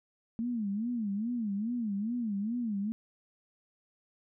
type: tone with vibrato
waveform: sine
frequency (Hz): 220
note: A3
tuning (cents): 0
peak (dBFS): -30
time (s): 0.39-2.92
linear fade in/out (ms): 0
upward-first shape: sine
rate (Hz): 2.4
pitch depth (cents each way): 190
effects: none